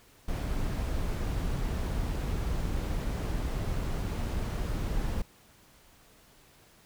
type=noise; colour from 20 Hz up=brown; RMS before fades=-31 dBFS; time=0.28-5.22 s; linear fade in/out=5 ms; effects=pink hiss -59 dBFS RMS until 6.85 s